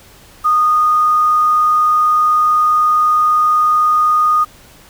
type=tone with quantisation; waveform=sine; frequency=1232 Hz; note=D#6; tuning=17 cents flat; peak=-9 dBFS; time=0.44-4.45 s; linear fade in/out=20 ms; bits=6; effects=pink hiss -43 dBFS RMS until 4.89 s